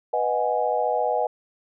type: chord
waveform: sine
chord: G# minor seventh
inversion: first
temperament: equal with one note detuned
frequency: 493.9 / 622.3 / 735.7 / 830.6 Hz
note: B4 / D#5 / F#5 / G#5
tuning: 0 / 0 / -10 / 0 cents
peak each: -26 dBFS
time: 0.13-1.27 s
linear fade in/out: 5 ms
effects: none